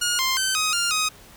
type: tone with pitch steps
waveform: 10% pulse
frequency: 1432 / 1051 / 1539 / 1258 / 1399 / 1256 Hz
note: F6 / C6 / G6 / D#6 / F6 / D#6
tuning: +43 / +7 / -32 / +19 / +3 / +16 cents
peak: -12 dBFS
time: 0.01-1.09 s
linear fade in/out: 10 ms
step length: 180 ms
effects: pink hiss -48 dBFS RMS until 1.36 s